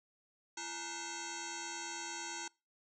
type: tone with frequency modulation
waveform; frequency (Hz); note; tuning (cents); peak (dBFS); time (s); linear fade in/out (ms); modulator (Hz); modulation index
sine; 2624; E7; -9; -40; 0.57-2.48; 5; 593; 7.7
effects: noise-tail reverb RT60 0.3 s tail -25 dB re dry